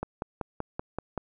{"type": "click train", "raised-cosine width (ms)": 1, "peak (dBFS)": -17, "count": 7, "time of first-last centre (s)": [0.03, 1.177], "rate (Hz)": 5.23, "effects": []}